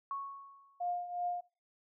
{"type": "tone with exponential decay", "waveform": "sine", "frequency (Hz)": 1106, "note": "C#6", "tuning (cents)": -4, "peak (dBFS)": -34, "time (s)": [0.11, 0.94], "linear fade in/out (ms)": 1, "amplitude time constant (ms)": 180}
{"type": "tone with tremolo", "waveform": "sine", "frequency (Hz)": 708, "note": "F5", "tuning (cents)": 23, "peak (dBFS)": -31, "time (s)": [0.8, 1.41], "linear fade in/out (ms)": 10, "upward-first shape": "triangle", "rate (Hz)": 2.7, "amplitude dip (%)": 75}
{"effects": ["noise-tail reverb RT60 0.3 s tail -20 dB re dry"]}